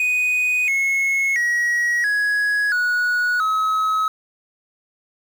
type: tone with pitch steps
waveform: triangle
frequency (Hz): 2489 / 2179 / 1908.2 / 1670.8 / 1463 / 1281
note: D#7 / C#7 / A#6 / G#6 / F#6 / E6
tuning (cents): 0 / -30 / +40 / +10 / -20 / -50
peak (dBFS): -15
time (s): 0-4.08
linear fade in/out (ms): 2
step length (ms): 680
effects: 7-bit